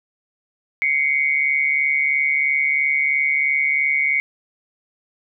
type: tone pair together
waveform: sine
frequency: 2088 / 2231 Hz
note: C7 / C#7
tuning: -4 / +11 cents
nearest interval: minor second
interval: 115 cents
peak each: -20 / -18 dBFS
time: 0.82-4.2 s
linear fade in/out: 0 ms
effects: none